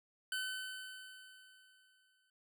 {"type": "tone with exponential decay", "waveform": "25% pulse", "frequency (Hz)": 1519, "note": "F#6", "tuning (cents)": 45, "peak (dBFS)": -32, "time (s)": [0.32, 2.3], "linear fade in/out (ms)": 2, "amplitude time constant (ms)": 430, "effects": []}